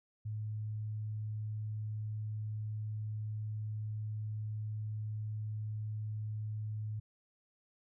sine tone, 107.3 Hz, A2, 43 cents flat, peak -36 dBFS, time 0.25-7 s, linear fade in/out 10 ms, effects none

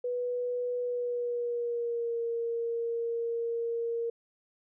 sine tone with pitch glide, 491 to 465.1 Hz, B4 to A#4, -10 to -4 cents, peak -29 dBFS, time 0.04-4.1 s, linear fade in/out 5 ms, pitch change -94 cents, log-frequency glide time 0.8-2.2 s, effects none

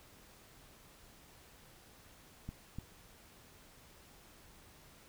clicks, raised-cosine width 5 ms, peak -29 dBFS, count 2, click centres 2.49 / 2.786 s, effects pink hiss -60 dBFS RMS until 5.08 s

